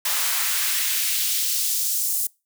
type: noise with high-pass filter sweep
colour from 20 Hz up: white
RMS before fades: -23 dBFS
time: 0.05-2.27 s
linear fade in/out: 5 ms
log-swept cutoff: 850 to 8500 Hz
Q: 1
effects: noise-tail reverb RT60 0.3 s tail -26 dB re dry